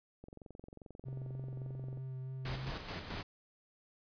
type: click train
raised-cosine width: 2 ms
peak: -37 dBFS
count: 40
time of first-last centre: 0.24-1.973 s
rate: 22.5 Hz
type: tone with vibrato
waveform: triangle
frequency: 130.81 Hz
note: C3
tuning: in tune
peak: -38 dBFS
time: 1.05-2.71 s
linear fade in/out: 20 ms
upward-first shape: sine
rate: 3.3 Hz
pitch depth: 13 cents each way
type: noise with tremolo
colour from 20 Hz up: pink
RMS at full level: -41 dBFS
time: 2.45-3.23 s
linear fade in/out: 5 ms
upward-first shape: square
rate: 4.6 Hz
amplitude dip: 45%
effects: resampled to 11025 Hz